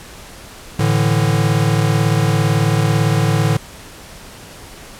square chord, A suspended fourth, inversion none, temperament equal, 110 / 146.83 / 164.81 Hz, A2 / D3 / E3, 0 / 0 / 0 cents, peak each -17 / -17 / -21 dBFS, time 0.79-3.57 s, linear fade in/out 5 ms, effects pink hiss -37 dBFS RMS until 4.99 s + low-pass 12000 Hz 12 dB/octave

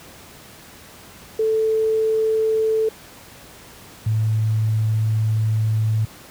sine tone pair in turn, 440 / 109.49 Hz, A4 / A2, 0 / -8 cents, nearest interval 2 octaves, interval 2408 cents, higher first, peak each -16 dBFS, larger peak neither, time 1.39-2.89 / 4.06-6.05 s, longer second, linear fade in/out 5 ms, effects pink hiss -43 dBFS RMS until 6.3 s + high-pass 60 Hz 12 dB/octave

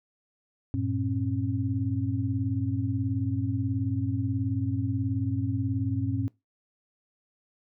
sine tone cluster, 97.2 / 115.7 / 270.2 Hz, G2 / A#2 / C#4, -14 / -13 / -44 cents, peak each -30 dBFS, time 0.74-6.28 s, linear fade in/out 0 ms, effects noise-tail reverb RT60 0.2 s tail -20 dB re dry

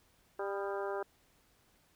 harmonic tone with a mistuned harmonic, 198.3 Hz, G3, 20 cents sharp, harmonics 2 / 3 / 4 / 5 / 6 / 7 / 8, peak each -37 / -41 / -43 / -45 / -47 / -48 / -49 dBFS, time 0.39-1.03 s, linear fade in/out 5 ms, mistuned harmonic 6, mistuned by +54 cents, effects pink hiss -69 dBFS RMS until 1.95 s

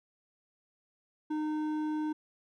sine tone with hard clipping, 306.6 Hz, D#4, 25 cents flat, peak -32 dBFS, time 1.3-2.13 s, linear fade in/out 10 ms, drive 8 dB, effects none

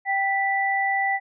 sine tone pair together, 783 / 1973 Hz, G5 / B6, -2 / -2 cents, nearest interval octave + major third, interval 1600 cents, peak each -23 dBFS, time 0.05-1.2 s, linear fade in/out 50 ms, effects none

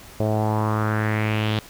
sawtooth tone with low-pass filter sweep, 107.8 Hz, A2, 35 cents flat, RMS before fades -22 dBFS, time 0.2-1.59 s, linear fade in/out 0 ms, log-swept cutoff 590 to 3600 Hz, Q 3.5, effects pink hiss -44 dBFS RMS until 1.69 s

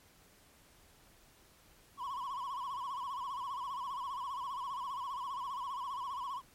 triangle tone with vibrato, 1044 Hz, C6, 4 cents flat, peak -35 dBFS, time 1.97-6.42 s, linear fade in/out 50 ms, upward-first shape sine, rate 15 Hz, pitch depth 130 cents each way, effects pink hiss -63 dBFS RMS until 6.54 s + MP3 64 kbps

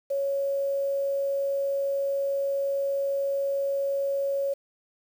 sine tone with quantisation, 554.4 Hz, C#5, in tune, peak -24 dBFS, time 0.1-4.54 s, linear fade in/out 10 ms, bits 8, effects none

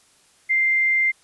sine tone, 2093 Hz, C7, in tune, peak -16 dBFS, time 0.49-1.12 s, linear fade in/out 20 ms, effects white hiss -57 dBFS RMS until 1.23 s + resampled to 24000 Hz

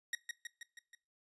sawtooth tone with echo, 1885 Hz, A#6, 19 cents sharp, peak -31 dBFS, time 0.13-0.15 s, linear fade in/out 2 ms, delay 160 ms, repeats 5, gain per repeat -4 dB, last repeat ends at 0.95 s, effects noise-tail reverb RT60 0.3 s tail -20 dB re dry + resampled to 24000 Hz

